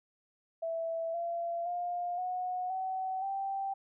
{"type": "tone with pitch steps", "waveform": "sine", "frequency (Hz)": [659.3, 682.2, 705.8, 730.3, 755.6, 781.8], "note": ["E5", "F5", "F5", "F#5", "F#5", "G5"], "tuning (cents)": [0, -41, 18, -23, 36, -5], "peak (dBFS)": -32, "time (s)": [0.62, 3.74], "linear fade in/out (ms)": 10, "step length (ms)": 520, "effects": []}